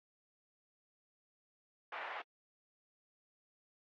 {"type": "band-pass noise", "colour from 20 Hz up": "pink", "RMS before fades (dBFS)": -44, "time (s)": [1.92, 2.22], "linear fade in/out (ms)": 5, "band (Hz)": [640, 2400], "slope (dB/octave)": 24, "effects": ["AAC 48 kbps"]}